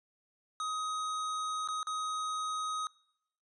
square tone with dropouts, 1258 Hz, D#6, 19 cents sharp, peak -34 dBFS, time 0.6-2.87 s, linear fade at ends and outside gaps 1 ms, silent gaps 1.676-1.686 / 1.83-1.87 s, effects noise-tail reverb RT60 0.8 s tail -24 dB re dry + resampled to 22050 Hz

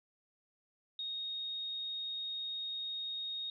sine tone, 3729 Hz, A#7, in tune, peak -37 dBFS, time 0.99-3.5 s, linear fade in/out 2 ms, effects none

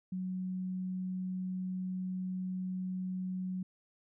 sine tone, 185 Hz, F#3, in tune, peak -34 dBFS, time 0.12-3.63 s, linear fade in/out 5 ms, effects none

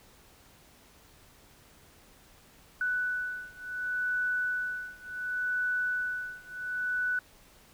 sine beating tone pair, 1487 / 1487.69 Hz, F#6 / F#6, +8 / +9 cents, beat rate 0.69 Hz, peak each -32 / -33 dBFS, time 2.81-7.19 s, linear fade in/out 2 ms, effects pink hiss -58 dBFS RMS until 7.73 s

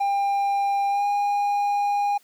triangle tone with pitch glide, 799 to 814.4 Hz, G5 to G#5, +33 to -34 cents, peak -18 dBFS, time 0-2.18 s, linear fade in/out 10 ms, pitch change +33 cents, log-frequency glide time 0.89-1.05 s, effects white hiss -59 dBFS RMS until 2.23 s + high-pass 150 Hz 12 dB/octave

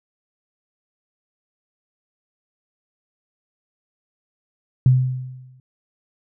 sine tone with exponential decay, 128.3 Hz, C3, 34 cents flat, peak -8 dBFS, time 4.86-5.6 s, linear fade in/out 2 ms, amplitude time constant 160 ms, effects none

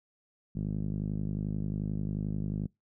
5% pulse tone with low-pass filter, 51.3 Hz, G#1, 21 cents flat, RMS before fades -33 dBFS, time 0.55-2.67 s, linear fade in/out 10 ms, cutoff 180 Hz, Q 2.1, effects noise-tail reverb RT60 0.2 s tail -26 dB re dry

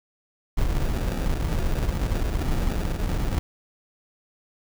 brown noise with sample-and-hold, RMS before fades -24 dBFS, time 0.57-3.39 s, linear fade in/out 5 ms, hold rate 1050 Hz, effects none

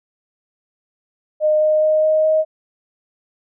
sine tone with pitch steps, 613 / 616.6 / 620.1 / 623.7 / 627.3 Hz, D#5 / D#5 / D#5 / D#5 / D#5, -26 / -16 / -6 / +4 / +14 cents, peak -12 dBFS, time 1.4-2.45 s, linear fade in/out 50 ms, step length 210 ms, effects none

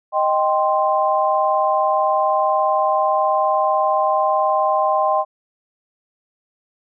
sine chord, C minor, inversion first, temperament equal, 622.3 / 784 / 1046.5 Hz, Eb5 / G5 / C6, 0 / 0 / 0 cents, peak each -19 dBFS, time 0.12-5.25 s, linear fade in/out 50 ms, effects none

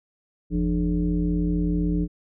sine tone with frequency modulation, 172.6 Hz, F3, 20 cents flat, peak -20 dBFS, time 0.5-2.08 s, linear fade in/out 50 ms, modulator 127 Hz, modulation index 1.2, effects none

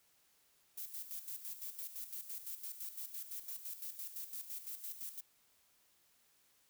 violet noise with tremolo, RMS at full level -44 dBFS, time 0.77-5.21 s, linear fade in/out 10 ms, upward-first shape square, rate 5.9 Hz, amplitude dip 65%, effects white hiss -72 dBFS RMS until 6.69 s

